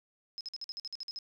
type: tone bursts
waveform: sine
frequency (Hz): 5130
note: E8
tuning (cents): -48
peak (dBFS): -37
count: 11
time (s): 0.38-1.188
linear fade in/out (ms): 0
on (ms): 28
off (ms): 50
effects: none